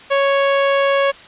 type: tone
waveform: sawtooth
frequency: 554.4 Hz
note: C#5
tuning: in tune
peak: -9 dBFS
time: 0.1-1.12 s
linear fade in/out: 20 ms
effects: white hiss -40 dBFS RMS until 1.27 s + resampled to 8000 Hz